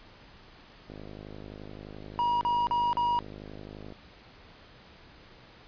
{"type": "click train", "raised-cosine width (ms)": 2, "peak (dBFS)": -30, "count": 157, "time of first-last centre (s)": [0.9, 3.923], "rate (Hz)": 51.6}
{"type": "tone bursts", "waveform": "triangle", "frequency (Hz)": 958, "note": "A#5", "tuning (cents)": 47, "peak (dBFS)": -22, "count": 4, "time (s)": [2.19, 3.19], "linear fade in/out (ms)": 0, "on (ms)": 220, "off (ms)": 40}
{"effects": ["pink hiss -53 dBFS RMS until 5.67 s", "resampled to 11025 Hz"]}